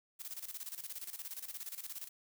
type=noise with tremolo; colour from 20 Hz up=blue; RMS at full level=-43 dBFS; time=0.19-2.09 s; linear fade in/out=20 ms; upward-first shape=square; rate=17 Hz; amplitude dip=75%; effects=none